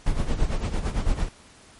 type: noise with tremolo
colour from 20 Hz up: brown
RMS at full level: -21 dBFS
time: 0.06-1.29 s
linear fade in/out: 5 ms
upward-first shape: sine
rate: 8.9 Hz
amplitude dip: 70%
effects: pink hiss -51 dBFS RMS until 1.79 s + MP3 48 kbps